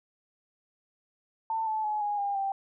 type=tone with pitch steps; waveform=sine; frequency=893 / 870.1 / 847.8 / 826 / 804.8 / 784.2 Hz; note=A5 / A5 / G#5 / G#5 / G5 / G5; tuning=+25 / -20 / +35 / -10 / +45 / 0 cents; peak=-27 dBFS; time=1.5-2.52 s; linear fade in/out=2 ms; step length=170 ms; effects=none